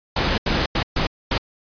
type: noise bursts at uneven times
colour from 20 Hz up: pink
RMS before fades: -20 dBFS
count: 5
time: 0.16-0.38 / 0.46-0.66 / 0.75-0.83 / 0.96-1.07 / 1.31-1.38 s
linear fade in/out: 5 ms
effects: resampled to 11025 Hz